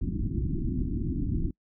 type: low-pass noise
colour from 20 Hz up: pink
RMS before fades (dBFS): -29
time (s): 0.01-1.51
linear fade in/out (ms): 5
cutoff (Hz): 350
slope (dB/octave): 96
effects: noise-tail reverb RT60 0.1 s tail -26 dB re dry